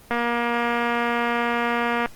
click train, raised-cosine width 0.5 ms, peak -9 dBFS, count 463, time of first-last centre 0.11-2.059 s, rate 237 Hz, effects pink hiss -49 dBFS RMS until 2.15 s + Opus 24 kbps

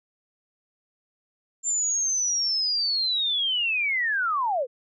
sine linear sweep, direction down, 7320 to 460 Hz, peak -22 dBFS, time 1.63-4.67 s, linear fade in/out 50 ms, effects none

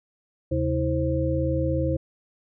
sine tone cluster, 77.1 / 134.3 / 323.8 / 528 Hz, D#2 / C3 / E4 / C5, -15 / +46 / -31 / +16 cents, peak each -27 dBFS, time 0.51-1.97 s, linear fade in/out 10 ms, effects none

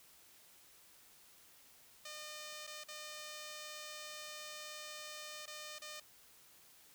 5% pulse tone with dropouts, 607 Hz, D#5, 43 cents flat, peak -35 dBFS, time 2.05-6 s, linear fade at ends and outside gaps 5 ms, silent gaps 2.668-2.674 / 2.838-2.884 / 5.458-5.476 / 5.786-5.818 s, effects white hiss -63 dBFS RMS until 6.94 s

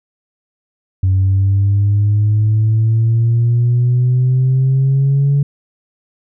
sine exponential sweep, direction up, 93.8 to 142.3 Hz, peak -8 dBFS, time 1.03-5.43 s, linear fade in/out 5 ms, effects tanh soft clip ceiling -7 dBFS

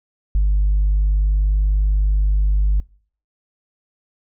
sine tone, 50.2 Hz, G1, 42 cents sharp, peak -11 dBFS, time 0.35-2.8 s, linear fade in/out 0 ms, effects noise-tail reverb RT60 0.5 s tail -25 dB re dry + tanh soft clip ceiling -11 dBFS

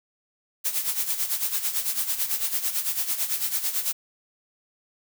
blue noise with tremolo, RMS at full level -24 dBFS, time 0.64-3.93 s, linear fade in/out 20 ms, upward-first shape sine, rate 9 Hz, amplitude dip 70%, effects none

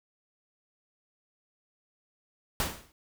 pink noise with exponential decay, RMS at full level -26 dBFS, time 2.6-2.92 s, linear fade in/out 1 ms, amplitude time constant 68 ms, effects none

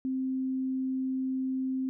sine tone, 261.6 Hz, C4, in tune, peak -28 dBFS, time 0.05-1.89 s, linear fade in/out 0 ms, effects none

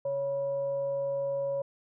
sine tone with frequency modulation, 556 Hz, C#5, 5 cents sharp, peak -28 dBFS, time 0.05-1.62 s, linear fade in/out 5 ms, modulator 418 Hz, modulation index 0.25, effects none

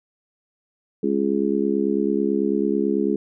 harmonic tone, 69.1 Hz, C#2, 5 cents flat, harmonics 3 / 4 / 5 / 6, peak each -24 / -24 / -24 / -24 dBFS, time 1.03-3.16 s, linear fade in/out 5 ms, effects none

